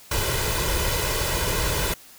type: noise with comb filter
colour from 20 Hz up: pink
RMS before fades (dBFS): -24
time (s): 0.11-1.94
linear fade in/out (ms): 5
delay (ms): 2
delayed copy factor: +0.65
effects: white hiss -48 dBFS RMS until 2.18 s